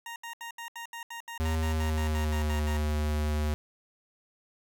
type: tone bursts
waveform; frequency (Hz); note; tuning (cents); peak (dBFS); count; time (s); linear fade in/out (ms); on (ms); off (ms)
20% pulse; 932.3; A#5; 0; -33; 16; 0.06-2.77; 2; 100; 74
type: tone with pitch glide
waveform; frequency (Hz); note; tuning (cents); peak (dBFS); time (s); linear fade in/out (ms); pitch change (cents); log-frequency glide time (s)
square; 79.7 to 75.44; D#2 to D2; +42 to +47; -27; 1.4-3.54; 0; -95; 1.59-2.55
effects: none